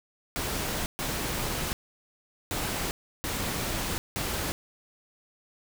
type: noise bursts at uneven times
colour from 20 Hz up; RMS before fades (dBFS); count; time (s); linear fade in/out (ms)
pink; -31; 5; 0.36-0.86 / 0.99-1.73 / 2.51-2.91 / 3.24-3.98 / 4.16-4.52; 0
effects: none